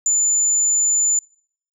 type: tone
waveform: sine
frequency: 7040 Hz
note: A8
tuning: in tune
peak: -13 dBFS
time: 0.06-1.19 s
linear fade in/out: 2 ms
effects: noise-tail reverb RT60 0.6 s tail -26 dB re dry + tanh soft clip ceiling -11 dBFS